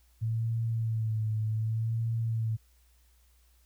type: tone with vibrato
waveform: sine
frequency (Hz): 111.6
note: A2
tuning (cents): +25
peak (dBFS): -27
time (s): 0.21-2.57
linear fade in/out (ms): 20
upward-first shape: sine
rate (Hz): 0.66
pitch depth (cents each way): 45
effects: added 60 Hz sine -61 dBFS peak until 3.65 s + white hiss -69 dBFS RMS until 3.65 s